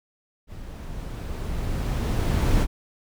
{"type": "noise with level ramp", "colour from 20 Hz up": "brown", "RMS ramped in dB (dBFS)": [-39, -18], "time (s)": [0.47, 2.67], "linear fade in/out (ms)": 50, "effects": []}